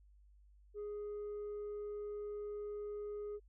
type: tone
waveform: sine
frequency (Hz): 415.3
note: G#4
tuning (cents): 0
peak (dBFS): -38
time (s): 0.74-3.4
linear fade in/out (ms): 50
effects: tanh soft clip ceiling -40 dBFS + added 50 Hz sine -61 dBFS peak until 3.48 s